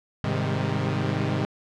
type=chord; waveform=sawtooth; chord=Ab major seventh; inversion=none; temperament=equal with one note detuned; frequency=103.83 / 130.81 / 155.56 / 198.96 Hz; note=Ab2 / C3 / Eb3 / G3; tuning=0 / 0 / 0 / +26 cents; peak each=-25 / -24 / -25 / -28 dBFS; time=0.24-1.45 s; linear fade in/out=0 ms; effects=low-pass 4000 Hz 12 dB/octave